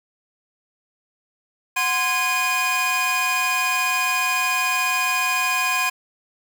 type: tone cluster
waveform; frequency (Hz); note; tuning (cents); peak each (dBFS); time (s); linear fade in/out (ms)
45% pulse; 736 / 1039 / 1648 / 2465; F#5 / C6 / G#6 / D#7; -9 / -12 / -14 / -17; -30 / -24 / -27 / -22; 1.76-5.9; 10
effects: none